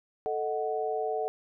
sine chord, D# diminished, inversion second, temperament equal, 440 / 622.3 / 740 Hz, A4 / D#5 / F#5, 0 / 0 / 0 cents, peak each -31 / -35 / -32 dBFS, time 0.26-1.28 s, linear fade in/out 0 ms, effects none

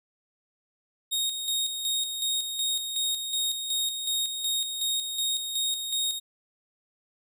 sawtooth tone with tremolo, 3729 Hz, A#7, in tune, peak -22 dBFS, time 1.11-6.2 s, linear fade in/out 20 ms, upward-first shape square, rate 2.7 Hz, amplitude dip 50%, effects none

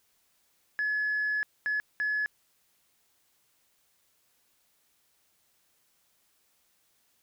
sine tone bursts at uneven times, 1704 Hz, G#6, 44 cents sharp, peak -25 dBFS, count 3, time 0.79-1.43 / 1.66-1.8 / 2-2.26 s, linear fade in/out 0 ms, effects tanh soft clip ceiling -23 dBFS + white hiss -70 dBFS RMS until 7.22 s

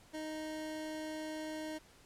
25% pulse tone, 311.1 Hz, D#4, in tune, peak -36 dBFS, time 0.13-1.79 s, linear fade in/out 20 ms, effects pink hiss -62 dBFS RMS until 2.05 s + low-pass 11000 Hz 12 dB/octave

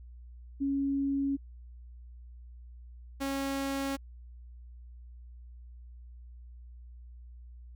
sine / sawtooth tone pair in turn, 276.9 / 273.9 Hz, C#4 / C#4, -2 / -21 cents, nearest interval unison, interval 19 cents, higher first, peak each -27 dBFS, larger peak neither, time 0.6-1.37 / 3.2-3.97 s, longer neither, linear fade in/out 20 ms, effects added 60 Hz sine -46 dBFS peak until 7.75 s

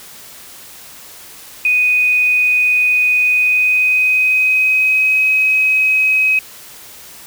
sine tone with pitch glide, 2489 to 2537 Hz, D#7 to D#7, 0 to +33 cents, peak -10 dBFS, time 1.65-6.39 s, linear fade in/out 2 ms, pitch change +33 cents, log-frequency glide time 3.24-5.21 s, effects white hiss -37 dBFS RMS until 7.26 s

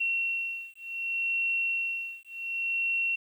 sine beating tone pair, 2725 / 2725.67 Hz, F7 / F7, -43 / -43 cents, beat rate 0.67 Hz, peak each -31 dBFS, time 0-3.16 s, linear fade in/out 10 ms, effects 10-bit

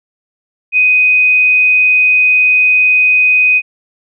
sine tone, 2501 Hz, D#7, 8 cents sharp, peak -6 dBFS, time 0.72-3.62 s, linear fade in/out 50 ms, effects none

